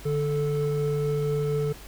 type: tone pair together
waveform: triangle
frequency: 147.4 / 437.9 Hz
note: D3 / A4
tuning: +7 / -8 cents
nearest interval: octave + perfect fifth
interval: 1885 cents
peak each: -24 dBFS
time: 0.05-1.73 s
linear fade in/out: 10 ms
effects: added 50 Hz sine -45 dBFS peak until 1.87 s + pink hiss -46 dBFS RMS until 1.87 s